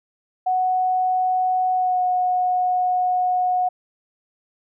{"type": "tone with pitch glide", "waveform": "sine", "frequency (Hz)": [740, 729.8], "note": ["F#5", "F#5"], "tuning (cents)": [0, -24], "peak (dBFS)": -17, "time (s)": [0.46, 3.69], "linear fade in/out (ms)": 10, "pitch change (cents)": -24, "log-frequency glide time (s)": [1.74, 2.02], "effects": []}